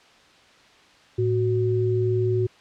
sine tone pair together, 110.89 / 370 Hz, A2 / F#4, +14 / 0 cents, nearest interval octave + major sixth, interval 2086 cents, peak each -22 dBFS, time 1.18-2.47 s, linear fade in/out 10 ms, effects white hiss -53 dBFS RMS until 2.6 s + low-pass 4000 Hz 12 dB/octave

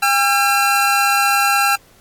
25% pulse tone pair together, 805.7 / 1355 Hz, G5 / E6, +47 / +47 cents, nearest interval major sixth, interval 900 cents, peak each -12 dBFS, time 0.02-1.76 s, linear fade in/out 10 ms, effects pink hiss -51 dBFS RMS until 2 s + AAC 64 kbps

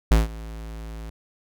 square tone with ADSR envelope, 55 Hz, A1, in tune, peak -12 dBFS, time 0.11-1.1 s, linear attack 4 ms, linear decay 160 ms, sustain -22 dB, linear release 6 ms, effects none

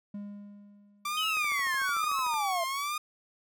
triangle tone with exponential decay, 203.9 Hz, G#3, 32 cents flat, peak -33 dBFS, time 0.14-1.52 s, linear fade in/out 5 ms, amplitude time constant 300 ms
sawtooth tone with vibrato, 1170 Hz, D6, 7 cents flat, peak -27 dBFS, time 1.05-2.98 s, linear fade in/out 5 ms, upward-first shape triangle, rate 1.1 Hz, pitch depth 190 cents each way
sine exponential sweep, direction down, 3136 to 659.3 Hz, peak -29 dBFS, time 1.17-2.64 s, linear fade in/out 5 ms
click train, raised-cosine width 0.5 ms, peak -31 dBFS, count 14, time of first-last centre 1.37-2.34 s, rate 13.4 Hz
effects none

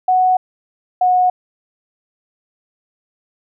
sine tone pair in turn, 740 / 730.2 Hz, F#5 / F#5, 0 / -23 cents, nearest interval unison, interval 23 cents, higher first, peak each -10 dBFS, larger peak neither, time 0.08-0.37 / 1.01-1.3 s, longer neither, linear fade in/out 5 ms, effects none

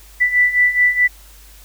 sine beating tone pair, 1974 / 1978.7 Hz, B6 / B6, -1 / +3 cents, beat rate 4.7 Hz, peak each -17 / -13 dBFS, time 0.2-1.08 s, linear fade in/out 20 ms, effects added 50 Hz sine -42 dBFS peak until 1.64 s + white hiss -46 dBFS RMS until 1.64 s

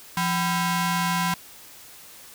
sawtooth ring-modulated tone, 587.3 Hz, D5, in tune, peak -15 dBFS, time 0.17-1.34 s, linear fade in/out 2 ms, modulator 413 Hz, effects white hiss -46 dBFS RMS until 2.34 s

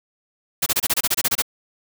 white noise bursts, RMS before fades -19 dBFS, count 12, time 0.62-1.422 s, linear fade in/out 10 ms, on 43 ms, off 26 ms, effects none

